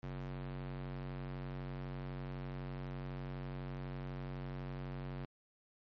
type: tone with high-pass filter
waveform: square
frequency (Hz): 46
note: F#1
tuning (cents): -9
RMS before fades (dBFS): -43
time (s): 0.03-5.25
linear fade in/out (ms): 0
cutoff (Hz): 95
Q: 1.7
effects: low-pass 3000 Hz 12 dB/octave + MP3 32 kbps